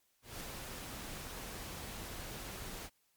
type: noise with ADSR envelope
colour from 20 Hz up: pink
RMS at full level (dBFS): -43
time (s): 0.22-2.9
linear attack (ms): 180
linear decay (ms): 17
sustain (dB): -2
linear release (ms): 46
effects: white hiss -75 dBFS RMS until 3.16 s + MP3 96 kbps